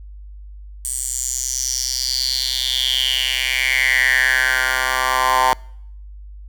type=tone with high-pass filter sweep; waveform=10% pulse; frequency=129.3 Hz; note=C3; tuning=20 cents flat; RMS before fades=-19 dBFS; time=0.85-5.53 s; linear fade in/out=0 ms; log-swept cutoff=8600 to 940 Hz; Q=6.1; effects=noise-tail reverb RT60 0.7 s tail -26 dB re dry + added 50 Hz sine -34 dBFS peak until 6.48 s